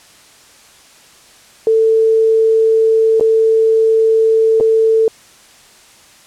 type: tone with dropouts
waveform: sine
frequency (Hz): 445.3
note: A4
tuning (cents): +21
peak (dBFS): -8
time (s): 1.67-5.08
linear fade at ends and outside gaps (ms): 1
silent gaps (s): 3.198-3.209 / 4.601-4.608
effects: white hiss -44 dBFS RMS until 6.26 s + low-pass 9000 Hz 12 dB/octave